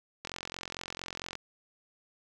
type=click train; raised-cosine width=0.2 ms; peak=-20 dBFS; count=50; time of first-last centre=0.25-1.354 s; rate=44.4 Hz; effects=none